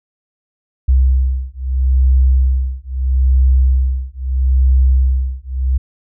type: beating tone pair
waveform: sine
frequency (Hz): 64.5 / 65.27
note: C2 / C2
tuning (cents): -24 / -4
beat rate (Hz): 0.77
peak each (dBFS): -13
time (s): 0.88-5.78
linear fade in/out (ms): 10
effects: none